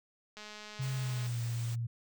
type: click train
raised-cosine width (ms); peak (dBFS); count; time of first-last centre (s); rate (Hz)
0.2; -30; 190; 0.37-1.266; 211
type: tone with pitch glide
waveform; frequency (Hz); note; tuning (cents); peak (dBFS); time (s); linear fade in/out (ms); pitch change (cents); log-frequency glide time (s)
sine; 132.1 to 117.01; C3 to A#2; +17 to +7; -32; 0.79-1.87; 10; -210; 0.93-1.4
type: band-stop noise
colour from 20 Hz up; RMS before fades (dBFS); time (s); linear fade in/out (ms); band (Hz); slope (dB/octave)
white; -48; 0.81-1.76; 20; 9500 to 15000; 96
effects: none